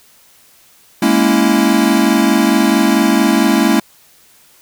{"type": "chord", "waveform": "square", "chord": "A# half-diminished seventh", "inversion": "third", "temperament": "equal with one note detuned", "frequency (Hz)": [208.5, 233.1, 277.2, 329.6], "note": ["G#3", "A#3", "C#4", "E4"], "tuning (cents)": [7, 0, 0, 0], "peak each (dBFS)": -16, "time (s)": [1.02, 3.8], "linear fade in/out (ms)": 5, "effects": ["white hiss -48 dBFS RMS until 4.61 s"]}